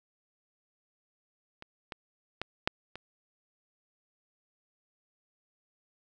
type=clicks; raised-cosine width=0.3 ms; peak=-28 / -22 / -17 / -9 / -25 dBFS; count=5; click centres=1.624 / 1.922 / 2.416 / 2.675 / 2.956 s; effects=none